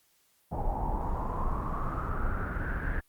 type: noise with low-pass filter sweep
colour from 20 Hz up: brown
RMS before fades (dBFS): -31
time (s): 0.51-3.01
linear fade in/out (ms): 20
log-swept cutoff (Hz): 790 to 1700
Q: 7.7
effects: white hiss -68 dBFS RMS until 3.08 s + Opus 48 kbps